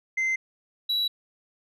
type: tone pair in turn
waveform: sine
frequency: 2074 / 3915 Hz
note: C7 / B7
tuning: -16 / -16 cents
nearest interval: major seventh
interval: 1100 cents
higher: second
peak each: -20 dBFS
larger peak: neither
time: 0.17-0.36 / 0.89-1.08 s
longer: neither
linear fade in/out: 10 ms
effects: tanh soft clip ceiling -22 dBFS